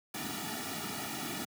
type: noise with comb filter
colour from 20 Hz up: pink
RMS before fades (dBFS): -38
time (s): 0.14-1.45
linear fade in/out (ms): 5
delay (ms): 1.9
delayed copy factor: -1
effects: high-pass 150 Hz 12 dB/octave